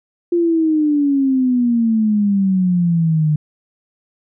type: exponential sweep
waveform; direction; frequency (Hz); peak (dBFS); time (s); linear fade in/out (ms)
sine; down; 349.2 to 150; -12; 0.32-3.36; 5
effects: none